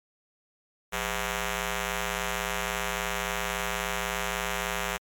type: ring-modulated tone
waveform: 5% pulse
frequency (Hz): 230.2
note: A#3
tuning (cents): -22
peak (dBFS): -14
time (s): 0.92-4.98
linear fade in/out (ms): 20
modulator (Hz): 282
effects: MP3 96 kbps